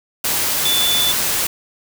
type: tone in noise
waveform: sine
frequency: 3488 Hz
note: A7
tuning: 16 cents flat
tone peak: -16 dBFS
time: 0.65-1.12 s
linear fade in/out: 5 ms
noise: white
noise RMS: -19 dBFS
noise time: 0.24-1.47 s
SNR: 0 dB
effects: none